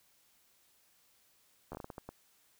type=slowing click train; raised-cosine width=1 ms; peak=-29 dBFS; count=9; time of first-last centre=1.72-2.09 s; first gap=12 ms; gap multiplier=1.37; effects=white hiss -69 dBFS RMS until 2.59 s